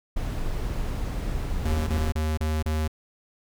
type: noise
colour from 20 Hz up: brown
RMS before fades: -28 dBFS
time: 0.16-2.11 s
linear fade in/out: 10 ms
type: tone bursts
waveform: square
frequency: 77.8 Hz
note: D#2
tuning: in tune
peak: -24 dBFS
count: 5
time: 1.65-2.878 s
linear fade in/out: 5 ms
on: 220 ms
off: 32 ms
effects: none